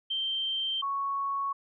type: tone pair in turn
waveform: sine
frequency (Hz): 3136 / 1108.7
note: G7 / C#6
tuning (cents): 0 / 0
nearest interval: octave + tritone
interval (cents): 1800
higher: first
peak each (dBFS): -28 / -28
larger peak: neither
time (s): 0.1-0.82 / 0.82-1.53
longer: first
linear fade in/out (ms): 10
effects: none